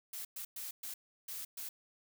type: noise bursts at uneven times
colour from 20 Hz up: blue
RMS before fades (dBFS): -43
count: 6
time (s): 0.13-0.25 / 0.36-0.45 / 0.56-0.71 / 0.83-0.94 / 1.28-1.45 / 1.57-1.69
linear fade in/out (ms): 5
effects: none